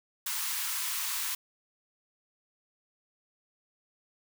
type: high-pass noise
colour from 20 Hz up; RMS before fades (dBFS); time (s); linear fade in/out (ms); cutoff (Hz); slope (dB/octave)
white; -33; 0.26-1.35; 5; 880; 96
effects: none